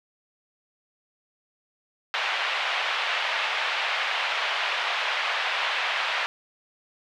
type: band-pass noise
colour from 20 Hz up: white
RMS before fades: -27 dBFS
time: 2.14-6.26 s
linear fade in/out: 0 ms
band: 650 to 3200 Hz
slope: 24 dB/octave
effects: none